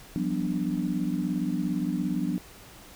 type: chord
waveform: sine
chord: G dominant seventh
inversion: third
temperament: equal with one note detuned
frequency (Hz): 174.61 / 191.96 / 246.9 / 293.7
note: F3 / G3 / B3 / D4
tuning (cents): 0 / -36 / 0 / 0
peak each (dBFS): -31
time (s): 0.16-2.38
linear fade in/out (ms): 0
effects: pink hiss -49 dBFS RMS until 2.95 s